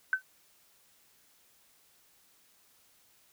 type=tone with exponential decay; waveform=sine; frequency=1527 Hz; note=G6; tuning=46 cents flat; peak=-20 dBFS; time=0.13-0.22 s; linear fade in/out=1 ms; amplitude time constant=19 ms; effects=white hiss -65 dBFS RMS until 3.32 s